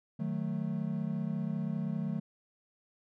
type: chord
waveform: triangle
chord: D# diminished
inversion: none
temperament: equal with one note detuned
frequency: 154.58 / 185 / 220 Hz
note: D#3 / F#3 / A3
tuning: -11 / 0 / 0 cents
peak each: -34 dBFS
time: 0.19-2.2 s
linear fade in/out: 10 ms
effects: none